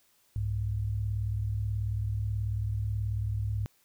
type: tone pair together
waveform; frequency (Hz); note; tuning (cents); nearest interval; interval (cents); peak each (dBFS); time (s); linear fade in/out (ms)
sine; 65.41 / 103.83; C2 / G#2; 0 / 0; minor sixth; 800; -34 / -29; 0.36-3.66; 0
effects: white hiss -67 dBFS RMS until 3.84 s